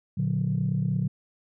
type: chord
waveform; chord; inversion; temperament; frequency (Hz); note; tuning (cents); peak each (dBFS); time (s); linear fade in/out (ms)
sine; Bb augmented; none; just; 116.54 / 145.68 / 182.1; Bb2 / D3 / F#3; 0 / -14 / -27; -28 / -26 / -27; 0.17-1.08; 10
effects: tanh soft clip ceiling -16 dBFS